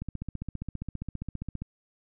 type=click train; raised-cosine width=5 ms; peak=-22 dBFS; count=25; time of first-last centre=0.02-1.62 s; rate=15 Hz; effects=none